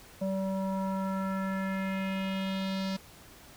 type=tone with low-pass filter sweep; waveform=square; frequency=191.9 Hz; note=G3; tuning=37 cents flat; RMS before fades=-32 dBFS; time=0.21-2.97 s; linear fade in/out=10 ms; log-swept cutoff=620 to 4900 Hz; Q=2.6; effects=pink hiss -53 dBFS RMS until 3.56 s